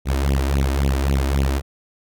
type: tone with flanger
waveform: sawtooth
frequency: 68.3 Hz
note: C#2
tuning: 25 cents flat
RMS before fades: -19 dBFS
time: 0.05-1.62 s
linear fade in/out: 50 ms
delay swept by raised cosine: 0.3 to 3.3 ms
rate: 3.7 Hz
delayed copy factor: +1
effects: none